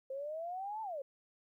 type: exponential two-way sweep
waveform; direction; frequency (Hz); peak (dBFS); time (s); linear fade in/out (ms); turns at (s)
sine; up then down; 523.3 to 898 to 523.3; -38; 0.1-1.02; 5; 0.82
effects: 13-bit